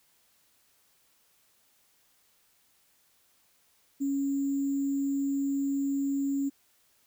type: tone with sample-and-hold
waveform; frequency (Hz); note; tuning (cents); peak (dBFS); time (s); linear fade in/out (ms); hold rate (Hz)
sine; 277.2; C#4; 0; -26; 4-6.5; 20; 7350
effects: white hiss -67 dBFS RMS until 7.06 s